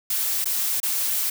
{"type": "noise with dropouts", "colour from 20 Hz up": "blue", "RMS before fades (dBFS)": -24, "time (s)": [0.1, 1.3], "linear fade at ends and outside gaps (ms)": 5, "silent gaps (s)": [[0.444, 0.456], [0.802, 0.83]], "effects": []}